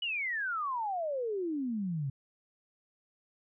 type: exponential sweep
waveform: sine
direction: down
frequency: 2984 to 130.81 Hz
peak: -31 dBFS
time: 0.02-2.1 s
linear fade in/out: 5 ms
effects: none